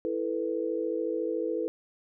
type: chord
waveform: sine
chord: E suspended fourth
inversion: none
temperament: equal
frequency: 329.6 / 440 / 493.9 Hz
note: E4 / A4 / B4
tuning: 0 / 0 / 0 cents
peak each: -32 dBFS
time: 0.05-1.68 s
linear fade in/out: 0 ms
effects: none